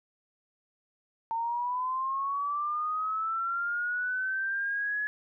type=linear sweep; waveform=sine; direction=up; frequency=903 to 1700 Hz; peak=-28 dBFS; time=1.31-5.07 s; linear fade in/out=0 ms; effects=none